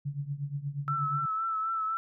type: tone with tremolo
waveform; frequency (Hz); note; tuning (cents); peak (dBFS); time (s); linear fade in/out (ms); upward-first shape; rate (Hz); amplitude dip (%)
sine; 142.3; C#3; +46; -28; 0.05-1.26; 10; triangle; 8.4; 90
type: tone with vibrato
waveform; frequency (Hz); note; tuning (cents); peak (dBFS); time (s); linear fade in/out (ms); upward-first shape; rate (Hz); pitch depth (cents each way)
sine; 1318.5; E6; 0; -28; 0.88-1.97; 0; triangle; 3.9; 41
effects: none